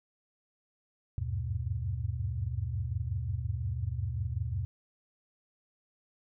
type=tone cluster; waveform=sine; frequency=75.3 / 93.8 / 99.4 / 120.1 Hz; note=D2 / F#2 / G2 / B2; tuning=+44 / +24 / +25 / -48 cents; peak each=-36 / -36 / -39 / -35 dBFS; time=1.18-4.65 s; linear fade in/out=0 ms; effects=none